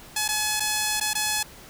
5% pulse tone with dropouts, 852 Hz, G#5, 44 cents sharp, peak -11 dBFS, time 0.16-1.43 s, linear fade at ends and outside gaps 5 ms, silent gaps 0.28-0.287 / 0.598-0.603 / 1-1.01 / 1.134-1.151 s, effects pink hiss -46 dBFS RMS until 1.69 s

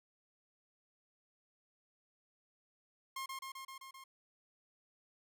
sawtooth tone with echo, 1068 Hz, C6, 35 cents sharp, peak -36 dBFS, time 3.16-3.26 s, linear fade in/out 5 ms, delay 130 ms, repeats 6, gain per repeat -2 dB, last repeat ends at 4.04 s, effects none

